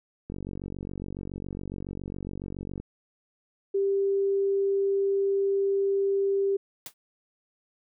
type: click train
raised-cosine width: 3 ms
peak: -23 dBFS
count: 119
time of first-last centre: 0.3-2.8 s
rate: 47.2 Hz
type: tone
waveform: sine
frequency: 394.2 Hz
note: G4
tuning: 10 cents sharp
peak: -22 dBFS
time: 3.74-6.57 s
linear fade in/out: 10 ms
type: noise with exponential decay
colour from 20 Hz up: white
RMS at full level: -34 dBFS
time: 6.86-6.94 s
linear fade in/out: 2 ms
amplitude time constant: 16 ms
effects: none